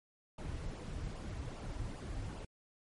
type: noise with flanger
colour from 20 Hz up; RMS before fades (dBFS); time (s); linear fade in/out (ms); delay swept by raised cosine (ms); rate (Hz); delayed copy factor
brown; -42; 0.38-2.45; 5; 0.49 to 5.69; 2.5; -0.6
effects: MP3 48 kbps